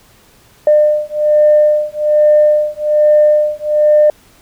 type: beating tone pair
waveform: sine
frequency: 601 / 602.2 Hz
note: D5 / D5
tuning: +40 / +43 cents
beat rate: 1.2 Hz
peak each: -10 dBFS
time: 0.67-4.1 s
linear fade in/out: 2 ms
effects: tanh soft clip ceiling 0 dBFS + pink hiss -47 dBFS RMS until 4.41 s